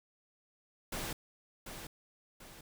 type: noise with echo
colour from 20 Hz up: pink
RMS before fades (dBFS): -39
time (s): 0.92-1.13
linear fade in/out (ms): 5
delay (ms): 740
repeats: 2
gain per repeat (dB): -7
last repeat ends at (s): 2.61
effects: none